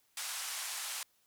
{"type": "band-pass noise", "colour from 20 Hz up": "white", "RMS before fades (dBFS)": -40, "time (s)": [0.17, 1.03], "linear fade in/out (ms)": 2, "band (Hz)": [760, 11000], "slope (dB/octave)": 24, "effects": ["white hiss -72 dBFS RMS until 1.26 s"]}